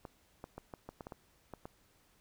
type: clicks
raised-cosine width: 1 ms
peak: -30 dBFS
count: 10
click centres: 0.052 / 0.441 / 0.58 / 0.738 / 0.89 / 1.008 / 1.069 / 1.122 / 1.537 / 1.655 s
effects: pink hiss -69 dBFS RMS until 2.2 s